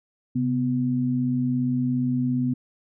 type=tone pair together; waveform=sine; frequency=131.9 / 249.2 Hz; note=C3 / B3; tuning=+14 / +16 cents; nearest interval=major seventh; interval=1102 cents; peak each=-26 / -22 dBFS; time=0.35-2.54 s; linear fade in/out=10 ms; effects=none